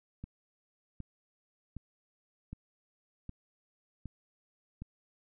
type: click train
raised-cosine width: 5 ms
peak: -29 dBFS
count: 7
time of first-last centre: 0.24-4.82 s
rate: 1.31 Hz
effects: none